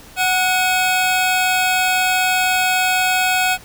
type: tone cluster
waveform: square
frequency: 743 / 1466 / 2544 / 3286 Hz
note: F#5 / F#6 / D#7 / G#7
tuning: +7 / -16 / +38 / -19 cents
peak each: -19 / -21 / -21 / -27 dBFS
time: 0.16-3.58 s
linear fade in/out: 50 ms
effects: pink hiss -42 dBFS RMS until 3.64 s